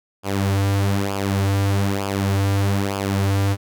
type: tone with flanger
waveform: sawtooth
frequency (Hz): 98.8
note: G2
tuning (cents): +14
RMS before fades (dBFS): -20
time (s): 0.23-3.57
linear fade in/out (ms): 50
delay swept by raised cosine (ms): 0.5 to 5.5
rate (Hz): 1.1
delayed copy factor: -0.7
effects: none